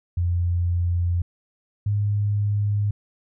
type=tone pair in turn; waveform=sine; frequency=87.31 / 103.05 Hz; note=F2 / G#2; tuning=0 / -13 cents; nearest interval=minor third; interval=287 cents; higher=second; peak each=-19 dBFS; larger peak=neither; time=0.17-1.22 / 1.86-2.91 s; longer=neither; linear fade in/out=5 ms; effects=none

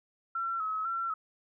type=tone with vibrato; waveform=sine; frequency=1318.5 Hz; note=E6; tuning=in tune; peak=-30 dBFS; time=0.35-1.14 s; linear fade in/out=5 ms; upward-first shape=square; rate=2 Hz; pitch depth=47 cents each way; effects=none

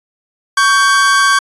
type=tone pair together; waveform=45% pulse; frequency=1121 / 1567.1 Hz; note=C#6 / G6; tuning=+19 / -1 cents; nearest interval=tritone; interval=580 cents; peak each=-11 dBFS; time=0.57-1.39 s; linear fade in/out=5 ms; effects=resampled to 24000 Hz

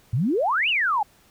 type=exponential two-way sweep; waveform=sine; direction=up then down; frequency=103.83 to 3022 to 785 Hz; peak=-19 dBFS; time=0.13-1.03 s; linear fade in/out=5 ms; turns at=0.69 s; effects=pink hiss -57 dBFS RMS until 1.3 s

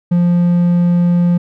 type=tone; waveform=triangle; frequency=174.61 Hz; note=F3; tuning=in tune; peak=-7 dBFS; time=0.11-1.38 s; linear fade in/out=10 ms; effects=none

